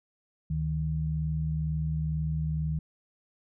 sine tone pair together, 73.42 / 155.57 Hz, D2 / D#3, 0 / 0 cents, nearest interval octave + minor second, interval 1300 cents, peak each -32 / -28 dBFS, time 0.5-2.79 s, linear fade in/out 5 ms, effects none

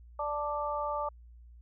harmonic tone, 294.1 Hz, D4, 3 cents sharp, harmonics 2 / 3 / 4, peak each -35 / -35 / -35 dBFS, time 0.19-1.09 s, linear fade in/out 5 ms, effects added 59 Hz sine -50 dBFS peak until 1.61 s

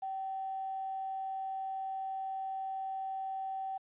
sine tone with quantisation, 769 Hz, G5, 33 cents flat, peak -35 dBFS, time 0.02-3.78 s, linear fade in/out 10 ms, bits 10, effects resampled to 8000 Hz

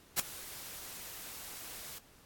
white noise with ADSR envelope, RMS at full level -26 dBFS, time 0.16-1.99 s, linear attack 35 ms, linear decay 6 ms, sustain -20 dB, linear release 10 ms, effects pink hiss -61 dBFS RMS until 2.25 s + AAC 64 kbps

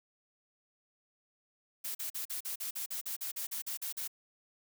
blue noise bursts, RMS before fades -38 dBFS, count 15, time 1.84-4.078 s, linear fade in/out 10 ms, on 110 ms, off 42 ms, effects none

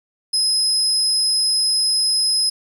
35% pulse tone, 5090 Hz, D#8, 39 cents sharp, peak -13 dBFS, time 0.33-2.5 s, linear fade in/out 10 ms, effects 8-bit

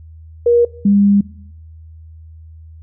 sine tone pair in turn, 475.6 / 201.5 Hz, A#4 / G3, +35 / +48 cents, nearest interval octave + minor third, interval 1487 cents, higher first, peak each -8 dBFS, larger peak neither, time 0.46-0.65 / 0.85-1.21 s, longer second, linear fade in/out 5 ms, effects noise-tail reverb RT60 0.8 s tail -21 dB re dry + added 80 Hz sine -35 dBFS peak until 2.82 s

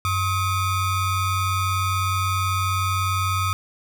square ring-modulated tone, 587.3 Hz, D5, in tune, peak -18 dBFS, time 0.05-3.53 s, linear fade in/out 0 ms, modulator 682 Hz, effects none

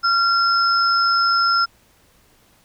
sine tone pair together, 1376 / 5195 Hz, F6 / E8, -26 / -26 cents, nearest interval octave + major seventh, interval 2300 cents, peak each -15 / -21 dBFS, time 0.03-1.66 s, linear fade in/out 20 ms, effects pink hiss -56 dBFS RMS until 2.64 s

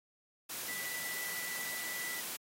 sine tone in noise, 1975.5 Hz, B6, in tune, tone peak -41 dBFS, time 0.68-2.21 s, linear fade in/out 10 ms, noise white, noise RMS -41 dBFS, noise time 0.49-2.37 s, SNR -3 dB, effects high-pass 150 Hz 12 dB/octave + AAC 48 kbps

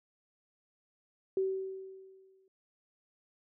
sine tone with exponential decay, 382.1 Hz, G4, 44 cents flat, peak -26 dBFS, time 1.37-2.48 s, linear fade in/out 2 ms, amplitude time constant 240 ms, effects none

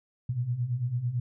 sine beating tone pair, 116.3 / 125.3 Hz, A#2 / B2, -4 / +25 cents, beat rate 9 Hz, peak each -33 / -28 dBFS, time 0.29-1.2 s, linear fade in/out 5 ms, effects none

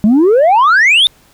sine exponential sweep, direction up, 199.5 to 3729 Hz, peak -3 dBFS, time 0.04-1.07 s, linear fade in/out 0 ms, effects tanh soft clip ceiling -4 dBFS + pink hiss -48 dBFS RMS until 1.33 s

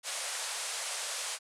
white band-pass noise, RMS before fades -37 dBFS, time 0.03-1.39 s, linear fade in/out 50 ms, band 480 to 10000 Hz, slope 48 dB/octave, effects none

